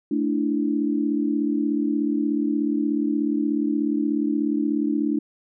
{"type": "chord", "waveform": "sine", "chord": "A suspended fourth", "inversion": "none", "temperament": "just", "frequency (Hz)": [220, 293.3, 330], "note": ["A3", "D4", "E4"], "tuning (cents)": [0, -2, 2], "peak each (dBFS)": [-26, -22, -27], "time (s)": [0.11, 5.19], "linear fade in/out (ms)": 5, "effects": []}